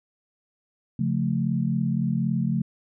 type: chord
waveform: sine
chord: Db augmented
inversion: none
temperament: equal with one note detuned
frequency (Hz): 138.59 / 176.24 / 220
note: Db3 / F3 / A3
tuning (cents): 0 / +16 / 0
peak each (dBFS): -26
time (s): 0.99-2.62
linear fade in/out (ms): 5
effects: none